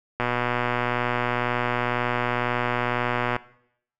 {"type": "click train", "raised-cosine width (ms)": 0.5, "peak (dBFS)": -9, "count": 387, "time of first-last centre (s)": [0.2, 3.364], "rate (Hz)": 122, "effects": ["noise-tail reverb RT60 0.7 s tail -19 dB re dry"]}